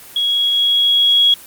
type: tone with level ramp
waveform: sine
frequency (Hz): 3322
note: G#7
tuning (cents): 0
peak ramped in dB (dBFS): -14 to -8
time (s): 0.16-1.34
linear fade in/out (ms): 2
effects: white hiss -38 dBFS RMS until 1.46 s + Opus 32 kbps